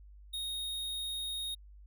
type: tone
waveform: square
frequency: 3729 Hz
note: A#7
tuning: in tune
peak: -36 dBFS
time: 0.33-1.55 s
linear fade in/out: 10 ms
effects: added 50 Hz sine -51 dBFS peak until 1.86 s